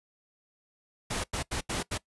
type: noise bursts at uneven times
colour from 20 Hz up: pink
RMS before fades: -32 dBFS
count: 5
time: 1.1-1.24 / 1.33-1.43 / 1.51-1.61 / 1.69-1.83 / 1.91-1.98 s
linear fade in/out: 10 ms
effects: noise-tail reverb RT60 0.1 s tail -20 dB re dry + resampled to 24000 Hz